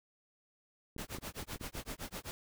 clicks, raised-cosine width 3 ms, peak -32 dBFS, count 11, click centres 0.964 / 0.994 / 1.148 / 1.185 / 1.427 / 1.559 / 1.612 / 1.647 / 1.753 / 1.796 / 1.915 s
pink noise with tremolo, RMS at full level -41 dBFS, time 0.98-2.31 s, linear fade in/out 0 ms, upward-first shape sine, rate 7.8 Hz, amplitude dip 100%
effects none

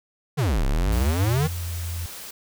square exponential two-way sweep, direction down then up, 163.9 to 31.75 to 163.9 Hz, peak -20 dBFS, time 0.37-1.48 s, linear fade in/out 20 ms, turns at 0.65 s
sine tone with pitch glide, 86.5 to 84.52 Hz, F2 to E2, -16 to +44 cents, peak -27 dBFS, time 0.86-2.06 s, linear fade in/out 0 ms, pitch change -40 cents, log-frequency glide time 1.48-1.87 s
white noise, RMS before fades -38 dBFS, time 0.92-2.31 s, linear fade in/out 5 ms
effects none

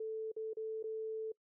sine tone with dropouts, 440 Hz, A4, in tune, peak -37 dBFS, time 0-1.32 s, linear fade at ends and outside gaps 5 ms, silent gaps 0.318-0.364 / 0.534-0.569 / 0.828-0.839 s, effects noise-tail reverb RT60 0.1 s tail -24 dB re dry

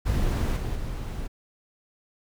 brown noise with level steps, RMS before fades -24 / -29 / -32 dBFS, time 0.05-1.28 s, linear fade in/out 20 ms, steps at 0.56 / 0.75 s, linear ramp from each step 10 ms, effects none

